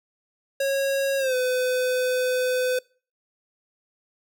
square tone with pitch glide, 548 to 505.4 Hz, C#5 to B4, -20 to +40 cents, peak -22 dBFS, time 0.6-2.79 s, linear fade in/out 5 ms, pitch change -140 cents, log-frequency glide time 1.18-1.35 s, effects noise-tail reverb RT60 0.4 s tail -25 dB re dry

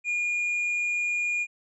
triangle tone, 2429 Hz, D#7, 42 cents flat, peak -23 dBFS, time 0.04-1.47 s, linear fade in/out 50 ms, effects resampled to 24000 Hz

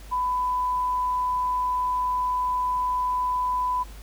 sine tone, 999 Hz, B5, 20 cents sharp, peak -22 dBFS, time 0.11-3.84 s, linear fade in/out 20 ms, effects added 50 Hz sine -40 dBFS peak until 4.02 s + pink hiss -49 dBFS RMS until 4.02 s

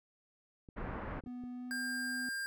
clicks, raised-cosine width 3 ms, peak -39 dBFS, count 8, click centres 0.688 / 0.842 / 0.988 / 1.041 / 1.188 / 1.238 / 1.271 / 1.438 s
pink low-pass noise, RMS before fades -41 dBFS, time 0.76-1.21 s, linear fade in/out 20 ms, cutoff 1800 Hz, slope 24 dB/octave
triangle tone with pitch glide, 246.9 to 250.9 Hz, B3 to B3, 0 to +28 cents, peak -39 dBFS, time 1.26-2.29 s, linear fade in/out 2 ms, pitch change +28 cents, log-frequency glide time 1.51-1.84 s
square tone, 1600 Hz, G6, 35 cents sharp, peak -37 dBFS, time 1.71-2.46 s, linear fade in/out 0 ms
effects none

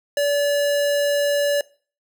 square tone, 575 Hz, D5, 37 cents flat, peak -18 dBFS, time 0.17-1.61 s, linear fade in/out 2 ms, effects noise-tail reverb RT60 0.4 s tail -22 dB re dry

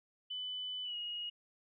sine tone with pitch glide, 3000 to 2883 Hz, F#7 to F#7, +23 to -46 cents, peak -38 dBFS, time 0.3-1.3 s, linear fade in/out 10 ms, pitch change -69 cents, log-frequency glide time 0.84-0.96 s, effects none

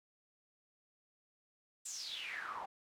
pink noise with band-pass filter sweep, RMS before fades -44 dBFS, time 1.85-2.66 s, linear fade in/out 10 ms, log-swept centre 7900 to 800 Hz, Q 7.7, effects none

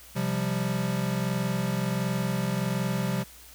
square chord, C suspended fourth, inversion none, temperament equal, 130.81 / 174.61 / 196 Hz, C3 / F3 / G3, 0 / 0 / 0 cents, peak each -31 dBFS, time 0.15-3.24 s, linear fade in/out 20 ms, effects added 60 Hz sine -54 dBFS peak until 3.54 s + white hiss -50 dBFS RMS until 3.54 s

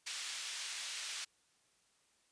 pink band-pass noise, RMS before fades -43 dBFS, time 0.06-1.25 s, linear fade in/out 10 ms, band 2500 to 8100 Hz, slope 12 dB/octave, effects white hiss -73 dBFS RMS until 2.31 s + resampled to 22050 Hz

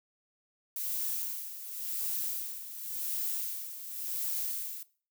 violet noise with tremolo, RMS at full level -33 dBFS, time 0.76-4.83 s, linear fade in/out 2 ms, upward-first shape sine, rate 0.91 Hz, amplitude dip 70%, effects noise-tail reverb RT60 0.4 s tail -19 dB re dry

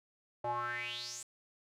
square tone with band-pass filter sweep, 120 Hz, B2, 49 cents flat, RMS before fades -39 dBFS, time 0.44-1.23 s, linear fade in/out 5 ms, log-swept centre 700 to 8100 Hz, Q 6.6, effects none

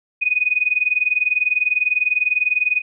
sine tone with tremolo, 2489 Hz, D#7, in tune, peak -12 dBFS, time 0.21-2.82 s, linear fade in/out 20 ms, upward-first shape sine, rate 20 Hz, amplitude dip 90%, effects none

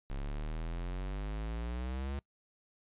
square exponential sweep, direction up, 33.57 to 70.8 Hz, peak -36 dBFS, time 0.1-2.19 s, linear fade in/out 0 ms, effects noise-tail reverb RT60 0.1 s tail -25 dB re dry + resampled to 8000 Hz

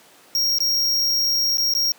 square tone with dropouts, 5588 Hz, F8, in tune, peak -18 dBFS, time 0.35-1.92 s, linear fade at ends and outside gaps 1 ms, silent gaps 0.585-0.604 / 1.572-1.582 / 1.738-1.75 s, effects pink hiss -50 dBFS RMS until 1.98 s + high-pass 300 Hz 12 dB/octave

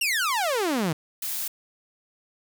sawtooth exponential sweep, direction down, 2879 to 148.1 Hz, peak -19 dBFS, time 0.01-0.93 s, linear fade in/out 5 ms
blue noise, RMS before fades -30 dBFS, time 1.22-1.48 s, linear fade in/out 5 ms
effects none

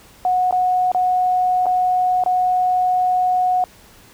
sine tone with dropouts, 732 Hz, F#5, 19 cents flat, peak -14 dBFS, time 0.25-3.64 s, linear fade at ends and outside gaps 1 ms, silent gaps 0.51-0.525 / 0.917-0.947 / 1.658-1.665 / 2.238-2.261 s, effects pink hiss -47 dBFS RMS until 4.13 s

